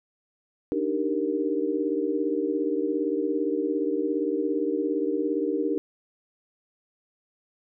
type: chord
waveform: sine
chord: Eb major seventh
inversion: third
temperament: equal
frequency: 293.7 / 311.1 / 392 / 466.2 Hz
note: D4 / Eb4 / G4 / Bb4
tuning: 0 / 0 / 0 / 0 cents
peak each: -29 dBFS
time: 0.72-5.78 s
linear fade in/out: 0 ms
effects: none